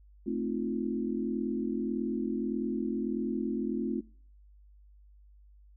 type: chord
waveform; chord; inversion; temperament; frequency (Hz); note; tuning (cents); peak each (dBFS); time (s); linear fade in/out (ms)
sine; F dominant seventh; first; equal; 220 / 261.6 / 311.1 / 349.2; A3 / C4 / Eb4 / F4; 0 / 0 / 0 / 0; -34 / -34 / -39 / -35; 0.26-4.01; 10
effects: noise-tail reverb RT60 0.5 s tail -24 dB re dry + added 50 Hz sine -54 dBFS peak until 5.76 s